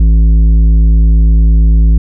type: tone with tanh clipping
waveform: sine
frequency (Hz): 54.4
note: A1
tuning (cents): -19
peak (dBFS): -5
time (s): 0-1.98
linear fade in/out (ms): 5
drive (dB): 9
effects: none